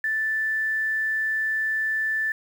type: tone with quantisation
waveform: sine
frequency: 1760 Hz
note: A6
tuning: in tune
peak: -22 dBFS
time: 0.04-2.32 s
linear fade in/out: 2 ms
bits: 8
effects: none